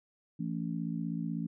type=harmonic tone; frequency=56.1 Hz; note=A1; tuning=34 cents sharp; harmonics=3 / 4 / 5; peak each=-35 / -37 / -39 dBFS; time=0.39-1.47 s; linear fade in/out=10 ms; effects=none